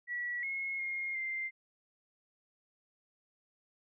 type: tone with pitch steps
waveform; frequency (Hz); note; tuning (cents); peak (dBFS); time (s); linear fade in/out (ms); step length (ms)
sine; 1938 / 2168 / 2139 / 2092; B6 / C#7 / C7 / C7; -33 / -39 / +38 / -1; -34; 0.07-1.51; 50; 360
effects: none